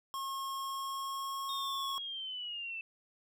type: tone with pitch glide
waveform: square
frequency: 1082 to 1093.3 Hz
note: C#6 to C#6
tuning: -42 to -24 cents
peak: -37 dBFS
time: 0.14-1.98 s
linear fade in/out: 0 ms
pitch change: +18 cents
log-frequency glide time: 0.52-1.65 s
type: linear sweep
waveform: sine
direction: down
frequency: 3700 to 2637 Hz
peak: -38 dBFS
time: 1.49-2.81 s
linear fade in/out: 2 ms
effects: none